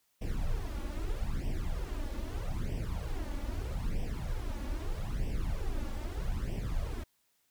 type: noise with flanger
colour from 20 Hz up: brown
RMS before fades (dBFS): -34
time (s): 0.21-7.04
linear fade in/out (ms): 10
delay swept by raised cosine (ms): 0.36 to 3.56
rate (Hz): 0.79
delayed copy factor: +0.8
effects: white hiss -74 dBFS RMS until 7.5 s